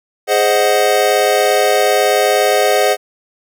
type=chord; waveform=square; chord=Ab dominant seventh; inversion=none; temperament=equal; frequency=415.3 / 523.3 / 622.3 / 740 Hz; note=Ab4 / C5 / Eb5 / Gb5; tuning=0 / 0 / 0 / 0 cents; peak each=-17 dBFS; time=0.27-2.97 s; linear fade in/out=50 ms; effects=none